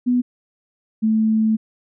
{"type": "tone pair in turn", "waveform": "sine", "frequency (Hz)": [246.9, 219.3], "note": ["B3", "A3"], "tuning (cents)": [0, -6], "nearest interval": "major second", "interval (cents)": 206, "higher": "first", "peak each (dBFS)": -14, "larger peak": "neither", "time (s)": [[0.06, 0.22], [1.02, 1.57]], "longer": "second", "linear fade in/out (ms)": 20, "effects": []}